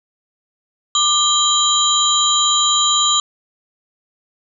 sine tone cluster, 1186 / 3169 / 3919 / 7010 Hz, D6 / G7 / B7 / A8, +17 / +18 / -14 / -7 cents, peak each -18 dBFS, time 0.95-3.2 s, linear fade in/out 2 ms, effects none

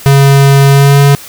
square tone with pitch glide, 138.59 to 140.93 Hz, C#3 to C#3, 0 to +29 cents, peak -3 dBFS, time 0.06-1.15 s, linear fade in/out 0 ms, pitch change +29 cents, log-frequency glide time 0.67-1 s, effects white hiss -30 dBFS RMS until 1.28 s

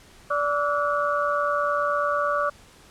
sine tone cluster, 582 / 1150 / 1315 / 1444 Hz, D5 / D6 / E6 / F#6, -16 / -37 / -5 / -43 cents, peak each -25 / -25 / -30 / -29 dBFS, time 0.3-2.5 s, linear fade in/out 10 ms, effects pink hiss -51 dBFS RMS until 2.9 s + low-pass 10000 Hz 12 dB/octave

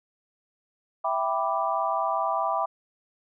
sine chord, E minor seventh, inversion none, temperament equal, 659.3 / 784 / 987.8 / 1174.7 Hz, E5 / G5 / B5 / D6, 0 / 0 / 0 / 0 cents, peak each -29 dBFS, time 1.04-2.66 s, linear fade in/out 10 ms, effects none

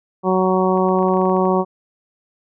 harmonic tone, 186.4 Hz, F#3, 13 cents sharp, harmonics 1 / 2 / 3 / 4 / 5 / 6, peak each -19 / -18 / -22 / -23 / -23 / -24 dBFS, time 0.23-1.65 s, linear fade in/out 50 ms
clicks, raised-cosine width 0.5 ms, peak -27 dBFS, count 12, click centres 0.775 / 0.887 / 0.988 / 1.028 / 1.085 / 1.138 / 1.171 / 1.215 / 1.255 / 1.296 / 1.366 / 1.454 s
effects none

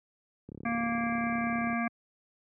click train, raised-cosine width 3 ms, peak -29 dBFS, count 44, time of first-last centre 0.49-1.729 s, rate 34.7 Hz
harmonic tone, 233.1 Hz, A#3, in tune, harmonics 1 / 3 / 5 / 7 / 9 / 10, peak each -30 / -35 / -37 / -38 / -40 / -40 dBFS, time 0.65-1.88 s, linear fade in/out 5 ms
effects high-pass 100 Hz 12 dB/octave

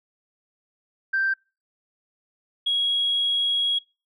sine tone pair in turn, 1568 / 3312 Hz, G6 / G#7, 0 / -5 cents, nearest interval octave + minor second, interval 1295 cents, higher second, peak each -19 dBFS, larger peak neither, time 1.13-1.34 / 2.66-3.79 s, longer second, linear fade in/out 10 ms, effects noise-tail reverb RT60 0.3 s tail -26 dB re dry + tanh soft clip ceiling -15 dBFS

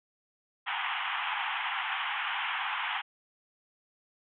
pink band-pass noise, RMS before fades -33 dBFS, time 0.66-3.02 s, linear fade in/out 20 ms, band 770 to 3300 Hz, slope 96 dB/octave, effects none

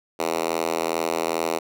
5% pulse tone with high-pass filter, 82.41 Hz, E2, in tune, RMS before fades -25 dBFS, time 0.19-1.59 s, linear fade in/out 10 ms, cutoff 390 Hz, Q 1.3, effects none

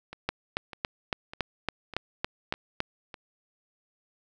two click trains, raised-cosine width 0.3 ms, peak -24 / -11 dBFS, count 6 / 10, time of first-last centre 0.13-3.142 / 0.29-2.804 s, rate 1.66 / 3.58 Hz, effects none

